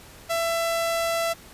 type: tone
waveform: sawtooth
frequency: 668 Hz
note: E5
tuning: 23 cents sharp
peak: -19 dBFS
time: 0.29-1.34 s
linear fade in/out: 20 ms
effects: pink hiss -47 dBFS RMS until 1.53 s + resampled to 32000 Hz